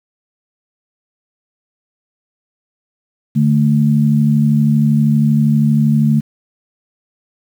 sine tone pair together, 147.34 / 220 Hz, D3 / A3, +6 / 0 cents, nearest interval perfect fifth, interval 694 cents, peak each -12 dBFS, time 3.35-6.21 s, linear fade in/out 20 ms, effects 7-bit

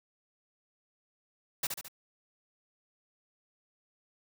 white noise with echo, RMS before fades -31 dBFS, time 1.63-1.67 s, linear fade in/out 5 ms, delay 71 ms, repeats 3, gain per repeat -5 dB, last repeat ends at 1.883 s, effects none

